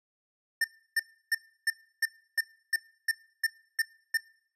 square tone bursts, 1800 Hz, A6, 39 cents sharp, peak -24 dBFS, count 11, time 0.61-4.173 s, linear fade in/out 5 ms, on 33 ms, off 320 ms, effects noise-tail reverb RT60 0.6 s tail -22 dB re dry + resampled to 32000 Hz

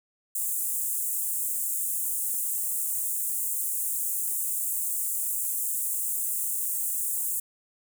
pink high-pass noise, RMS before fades -29 dBFS, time 0.35-7.4 s, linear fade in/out 5 ms, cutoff 7700 Hz, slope 48 dB/octave, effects none

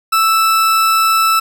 40% pulse tone, 1318.5 Hz, E6, in tune, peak -9 dBFS, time 0.12-1.4 s, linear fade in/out 10 ms, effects none

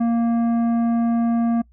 sine tone with tanh clipping, 232.7 Hz, A#3, 3 cents flat, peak -18 dBFS, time 0-1.62 s, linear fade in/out 10 ms, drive 10 dB, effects noise-tail reverb RT60 0.1 s tail -24 dB re dry + added 60 Hz sine -50 dBFS peak until 1.72 s

